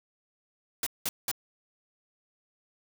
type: noise bursts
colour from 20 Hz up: white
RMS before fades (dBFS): -30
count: 3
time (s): 0.83-1.315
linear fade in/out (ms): 2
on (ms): 35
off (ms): 190
effects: none